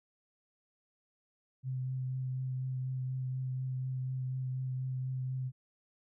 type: tone with vibrato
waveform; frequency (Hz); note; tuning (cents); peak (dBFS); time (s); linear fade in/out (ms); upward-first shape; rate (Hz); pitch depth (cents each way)
sine; 129.5; C3; -17; -33; 1.63-5.52; 50; triangle; 4.1; 16
effects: none